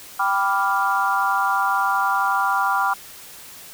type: chord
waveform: sine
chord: G dominant seventh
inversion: none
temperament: equal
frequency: 784 / 987.8 / 1174.7 / 1396.9 Hz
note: G5 / B5 / D6 / F6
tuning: 0 / 0 / 0 / 0 cents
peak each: -23 dBFS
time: 0.19-2.94 s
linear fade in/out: 10 ms
effects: white hiss -41 dBFS RMS until 3.73 s